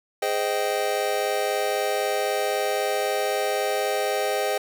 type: chord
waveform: square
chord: Ab major seventh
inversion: none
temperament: just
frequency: 415.3 / 519.1 / 623 / 778.7 Hz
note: Ab4 / C5 / Eb5 / G5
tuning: 0 / -14 / +2 / -12 cents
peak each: -29 dBFS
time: 0.22-4.58 s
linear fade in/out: 5 ms
effects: none